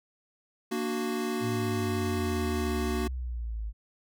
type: chord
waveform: square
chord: Bb augmented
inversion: none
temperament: equal with one note detuned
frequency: 233.1 / 295.9 / 370 Hz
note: Bb3 / D4 / F#4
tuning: 0 / +13 / 0 cents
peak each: -33 / -37 / -33 dBFS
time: 0.71-3.08 s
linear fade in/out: 10 ms
type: exponential sweep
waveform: sine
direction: down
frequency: 116.54 to 51.91 Hz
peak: -31 dBFS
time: 1.4-3.73 s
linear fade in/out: 50 ms
effects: none